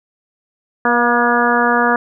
harmonic tone with a mistuned harmonic, 240.1 Hz, B3, 49 cents flat, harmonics 1 / 2 / 3 / 4 / 5 / 6 / 7, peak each -19 / -19 / -19 / -19 / -19 / -19 / -19 dBFS, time 0.85-1.96 s, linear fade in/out 2 ms, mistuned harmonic 3, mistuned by -21 cents, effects none

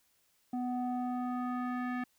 square tone with low-pass filter sweep, 248.4 Hz, B3, 10 cents sharp, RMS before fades -35 dBFS, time 0.53-2.04 s, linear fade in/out 5 ms, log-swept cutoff 610 to 1900 Hz, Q 2.4, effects white hiss -72 dBFS RMS until 2.18 s

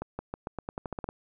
accelerating click train, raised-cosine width 1 ms, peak -20 dBFS, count 12, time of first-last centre 0.02-1.089 s, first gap 170 ms, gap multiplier 0.88, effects none

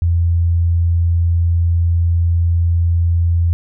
sine tone, 85 Hz, F2, 46 cents flat, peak -11 dBFS, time 0.02-3.53 s, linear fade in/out 0 ms, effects none

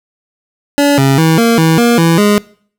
25% pulse tone with pitch steps, 285.9 / 136.1 / 161.3 / 231.4 / 161.8 / 236.8 / 165.9 / 206.9 Hz, D4 / C#3 / E3 / A#3 / E3 / A#3 / E3 / G#3, -46 / -31 / -37 / -13 / -32 / +27 / +11 / -6 cents, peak -3 dBFS, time 0.78-2.38 s, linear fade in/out 0 ms, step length 200 ms, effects noise-tail reverb RT60 0.5 s tail -22 dB re dry

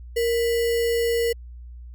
sine tone with sample-and-hold, 466.2 Hz, A#4, in tune, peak -19 dBFS, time 0.16-1.33 s, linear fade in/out 10 ms, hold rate 2450 Hz, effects added 60 Hz sine -37 dBFS peak until 1.94 s

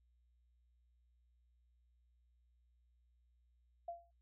sine tone with exponential decay, 686 Hz, F5, 31 cents flat, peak -39 dBFS, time 3.88-4.11 s, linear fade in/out 5 ms, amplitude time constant 48 ms, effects noise-tail reverb RT60 0.1 s tail -18 dB re dry + added 60 Hz sine -70 dBFS peak until 4.21 s

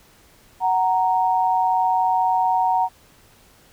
sine tone pair together, 745 / 930.4 Hz, F#5 / A#5, +12 / -4 cents, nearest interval major third, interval 384 cents, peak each -19 dBFS, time 0.6-2.89 s, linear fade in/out 50 ms, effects pink hiss -53 dBFS RMS until 3.72 s

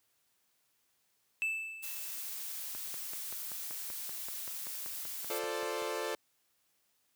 triangle tone with exponential decay, 2637 Hz, E7, in tune, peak -27 dBFS, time 1.42-2.34 s, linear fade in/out 0 ms, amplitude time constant 200 ms
blue noise, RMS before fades -41 dBFS, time 1.82-5.4 s, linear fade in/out 20 ms
click train, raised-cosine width 0.5 ms, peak -32 dBFS, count 17, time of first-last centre 2.75-5.821 s, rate 5.21 Hz
sawtooth chord, D minor seventh, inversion first, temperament equal, 349.2 / 440 / 523.3 / 587.3 Hz, F4 / A4 / C5 / D5, 0 / 0 / 0 / 0 cents, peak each -38 / -34 / -37 / -37 dBFS, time 5.3-6.15 s, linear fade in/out 2 ms
effects white hiss -75 dBFS RMS until 7.15 s + high-pass 60 Hz 12 dB/octave

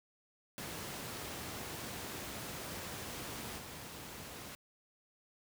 pink noise with level steps, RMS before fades -43 / -47 dBFS, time 0.58-4.55 s, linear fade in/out 0 ms, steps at 3.57 s, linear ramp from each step 20 ms, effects high-pass 80 Hz 12 dB/octave

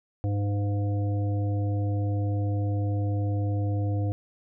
harmonic tone, 101.7 Hz, G#2, 36 cents flat, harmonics 1 / 3 / 5 / 7, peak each -24 / -34 / -38 / -41 dBFS, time 0.24-4.12 s, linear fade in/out 0 ms, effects none

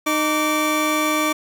25% pulse tone pair together, 307.1 / 1162.8 Hz, D#4 / D6, -23 / -18 cents, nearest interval octave + major seventh, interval 2305 cents, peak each -17 dBFS, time 0.06-1.33 s, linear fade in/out 10 ms, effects none

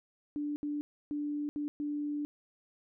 sine tone bursts at uneven times, 293.7 Hz, D4, in tune, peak -32 dBFS, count 5, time 0.36-0.56 / 0.63-0.81 / 1.11-1.49 / 1.56-1.68 / 1.8-2.25 s, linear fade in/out 0 ms, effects none

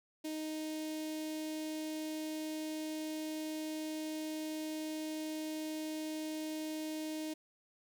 sawtooth tone with notch filter, 311.1 Hz, D#4, in tune, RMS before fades -40 dBFS, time 0.24-7.34 s, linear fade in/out 10 ms, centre 1300 Hz, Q 0.64, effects none

